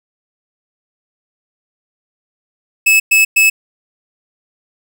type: tone bursts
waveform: 45% pulse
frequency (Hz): 2600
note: E7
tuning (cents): -24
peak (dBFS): -7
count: 3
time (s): 2.86-3.5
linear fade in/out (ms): 10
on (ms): 140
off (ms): 110
effects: none